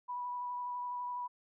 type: tone with vibrato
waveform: sine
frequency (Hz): 982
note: B5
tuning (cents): -10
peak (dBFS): -36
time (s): 0.08-1.28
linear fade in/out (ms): 20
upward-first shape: square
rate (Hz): 12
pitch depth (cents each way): 10
effects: none